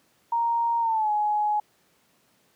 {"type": "tone with pitch glide", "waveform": "sine", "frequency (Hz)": [932.3, 840.2], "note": ["A#5", "G#5"], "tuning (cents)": [0, 20], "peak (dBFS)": -21, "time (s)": [0.32, 1.6], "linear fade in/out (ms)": 5, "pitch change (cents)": -180, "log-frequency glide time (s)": [0.8, 1.11], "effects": ["pink hiss -64 dBFS RMS until 2.55 s", "high-pass 150 Hz 12 dB/octave"]}